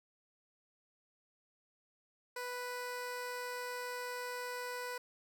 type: tone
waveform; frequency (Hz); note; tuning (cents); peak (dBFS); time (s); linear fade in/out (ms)
15% pulse; 493.9; B4; 0; -33; 2.36-4.98; 5
effects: none